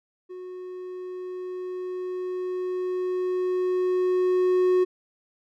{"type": "tone with level ramp", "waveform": "triangle", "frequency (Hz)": 366, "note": "F#4", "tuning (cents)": -19, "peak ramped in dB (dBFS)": [-34, -15], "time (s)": [0.29, 4.85], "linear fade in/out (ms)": 20, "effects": []}